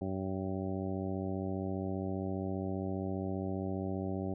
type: harmonic tone with a mistuned harmonic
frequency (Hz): 95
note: F#2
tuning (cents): +46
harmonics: 1 / 2 / 3 / 4 / 5 / 6 / 7 / 8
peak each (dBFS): -39 / -38 / -40 / -41 / -51 / -45 / -47 / -48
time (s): 0.01-4.34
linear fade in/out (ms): 5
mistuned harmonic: 8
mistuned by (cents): +37
effects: none